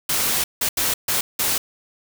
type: noise bursts at uneven times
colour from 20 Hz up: white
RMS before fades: -21 dBFS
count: 5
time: 0.09-0.44 / 0.61-0.69 / 0.77-0.94 / 1.08-1.21 / 1.39-1.58 s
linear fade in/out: 5 ms
effects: none